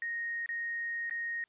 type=tone with dropouts; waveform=sine; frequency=1864.7 Hz; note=A#6; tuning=in tune; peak=-33 dBFS; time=0.02-1.44 s; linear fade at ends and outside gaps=1 ms; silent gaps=0.461-0.49 / 1.097-1.109 s; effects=white hiss -75 dBFS RMS until 1.48 s + resampled to 8000 Hz